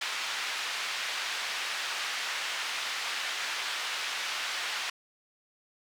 pink band-pass noise, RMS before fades -34 dBFS, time 0.01-4.9 s, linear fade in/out 5 ms, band 1500 to 4500 Hz, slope 12 dB/octave, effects none

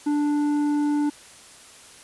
sine tone with tanh clipping, 293.7 Hz, D4, in tune, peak -21 dBFS, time 0.06-1.1 s, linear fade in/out 10 ms, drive 8 dB, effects white hiss -47 dBFS RMS until 2.03 s + resampled to 24000 Hz

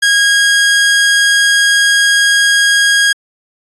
sawtooth tone, 1637 Hz, G#6, 25 cents flat, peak -4 dBFS, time 0.02-3.13 s, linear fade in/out 10 ms, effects resampled to 24000 Hz

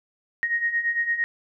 sine beating tone pair, 1864.7 / 1873.5 Hz, A#6 / A#6, 0 / +8 cents, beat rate 8.8 Hz, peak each -28 / -23 dBFS, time 0.43-1.24 s, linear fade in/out 0 ms, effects none

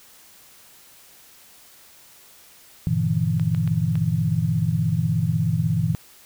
sine chord, E half-diminished seventh, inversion first, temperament just, 98.89 / 118.67 / 148.33 / 164.81 Hz, G2 / Bb2 / D3 / E3, +16 / +31 / +18 / 0 cents, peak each -27 / -24 / -26 / -22 dBFS, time 2.87-5.95 s, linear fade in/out 0 ms
clicks, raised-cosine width 0.3 ms, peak -22 dBFS, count 4, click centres 3.397 / 3.548 / 3.676 / 3.955 s
effects white hiss -50 dBFS RMS until 6.25 s

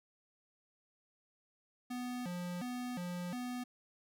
square tone with vibrato, 209.4 Hz, G#3, 15 cents sharp, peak -39 dBFS, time 1.9-3.64 s, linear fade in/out 10 ms, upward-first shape square, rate 1.4 Hz, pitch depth 290 cents each way, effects none

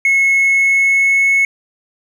triangle tone with pitch glide, 2183 to 2196 Hz, C#7 to C#7, -27 to -17 cents, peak -7 dBFS, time 0.05-1.45 s, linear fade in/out 2 ms, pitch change +10 cents, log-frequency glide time 0.32-1.31 s, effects tanh soft clip ceiling -4 dBFS

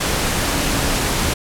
sine tone in noise, 277.2 Hz, C#4, in tune, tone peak -28 dBFS, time 0.45-1.08 s, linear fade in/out 10 ms, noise pink, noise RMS -19 dBFS, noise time 0-1.34 s, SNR -12 dB, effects low-pass 12000 Hz 12 dB/octave

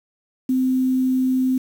sine tone, 258.3 Hz, C4, 22 cents flat, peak -16 dBFS, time 0.49-1.58 s, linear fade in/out 5 ms, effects 7-bit

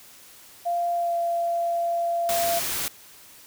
sine tone with pitch glide, 693 to 684.2 Hz, F5 to F5, -14 to -36 cents, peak -22 dBFS, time 0.65-2.6 s, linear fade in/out 20 ms, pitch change -22 cents, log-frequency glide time 0.94-1.17 s
white noise, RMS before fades -28 dBFS, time 2.29-2.88 s, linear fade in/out 0 ms
effects white hiss -49 dBFS RMS until 3.46 s

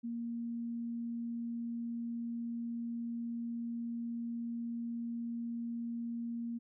sine tone, 234.1 Hz, A#3, 8 cents sharp, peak -36 dBFS, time 0.03-6.59 s, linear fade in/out 20 ms, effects none

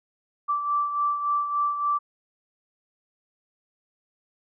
sine beating tone pair, 1166 / 1169.5 Hz, D6 / D6, -13 / -8 cents, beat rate 3.5 Hz, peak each -23 / -31 dBFS, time 0.48-1.99 s, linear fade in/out 20 ms, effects none

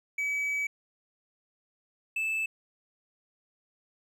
triangle tone pair in turn, 2283 / 2629 Hz, D7 / E7, -50 / -5 cents, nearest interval major second, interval 245 cents, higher second, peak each -26 dBFS, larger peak neither, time 0.18-0.67 / 2.16-2.46 s, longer first, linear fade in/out 5 ms, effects none

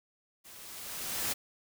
white noise with level ramp, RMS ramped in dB -52 to -31 dBFS, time 0.44-1.34 s, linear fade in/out 20 ms, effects none

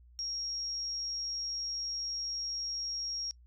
sine tone, 5588 Hz, F8, in tune, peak -34 dBFS, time 0.19-3.31 s, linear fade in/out 0 ms, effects noise-tail reverb RT60 0.1 s tail -25 dB re dry + added 60 Hz sine -55 dBFS peak until 3.46 s

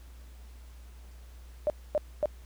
sine tone bursts, 602 Hz, D5, 43 cents sharp, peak -23 dBFS, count 3, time 1.67-2.257 s, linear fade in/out 0 ms, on 29 ms, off 250 ms, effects added 60 Hz sine -46 dBFS peak until 2.45 s + pink hiss -60 dBFS RMS until 2.45 s

